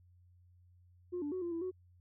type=tone with pitch steps; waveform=sine; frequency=356.5 / 291.4 / 370.2 / 344.7 / 333.2 / 369.6 Hz; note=F4 / D4 / F#4 / F4 / E4 / F#4; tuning=+36 / -13 / +1 / -23 / +19 / -2 cents; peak=-34 dBFS; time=1.12-1.714 s; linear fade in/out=20 ms; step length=99 ms; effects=tanh soft clip ceiling -32 dBFS + added 89 Hz sine -61 dBFS peak until 2 s